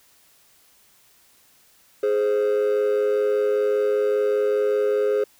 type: tone pair together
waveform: triangle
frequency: 418.2 / 523.3 Hz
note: G#4 / C5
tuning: +12 / 0 cents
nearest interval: major third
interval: 388 cents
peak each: -16 / -20 dBFS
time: 2.03-5.24 s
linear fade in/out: 5 ms
effects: tanh soft clip ceiling -14 dBFS + white hiss -57 dBFS RMS until 5.39 s